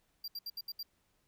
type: tone bursts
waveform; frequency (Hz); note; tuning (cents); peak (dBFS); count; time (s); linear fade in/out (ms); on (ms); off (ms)
square; 4747; D8; +18; -39; 6; 0.24-0.83; 5; 40; 70
effects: pink hiss -75 dBFS RMS until 1.27 s